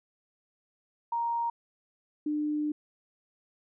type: tone pair in turn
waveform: sine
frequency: 935 / 299.7 Hz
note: A#5 / D4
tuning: +5 / +35 cents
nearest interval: octave + minor sixth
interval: 1970 cents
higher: first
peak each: -27 dBFS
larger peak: neither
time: 1.12-1.5 / 2.26-2.72 s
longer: second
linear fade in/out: 5 ms
effects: none